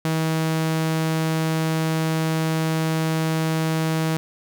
sawtooth tone, 160 Hz, D#3, 49 cents sharp, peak -16 dBFS, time 0.05-4.17 s, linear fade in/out 0 ms, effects none

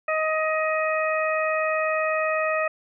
harmonic tone, 628 Hz, D#5, 16 cents sharp, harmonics 1 / 2 / 3 / 4, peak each -24 / -27 / -29 / -30 dBFS, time 0.08-2.68 s, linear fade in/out 5 ms, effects none

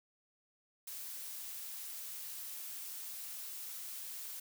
blue noise, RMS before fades -45 dBFS, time 0.87-4.4 s, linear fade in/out 5 ms, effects none

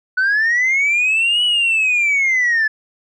sine linear two-way sweep, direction up then down, 1480 to 2960 to 1718 Hz, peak -11 dBFS, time 0.17-2.68 s, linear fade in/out 10 ms, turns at 1.44 s, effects tanh soft clip ceiling -11 dBFS

